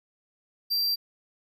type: tone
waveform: square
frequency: 4711 Hz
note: D8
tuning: 5 cents sharp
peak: -24 dBFS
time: 0.7-0.96 s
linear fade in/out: 20 ms
effects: none